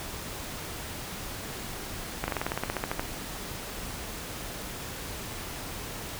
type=slowing click train; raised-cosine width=0.5 ms; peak=-13 dBFS; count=14; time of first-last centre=2.24-2.995 s; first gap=40 ms; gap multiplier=1.06; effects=pink hiss -38 dBFS RMS until 6.19 s